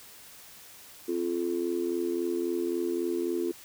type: tone with amplitude modulation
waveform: sine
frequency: 346.4 Hz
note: F4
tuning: 14 cents flat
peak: -22 dBFS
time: 1.08-3.52 s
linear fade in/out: 10 ms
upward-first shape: sine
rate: 83.7 Hz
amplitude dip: 95%
effects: tanh soft clip ceiling -18 dBFS + white hiss -50 dBFS RMS until 3.64 s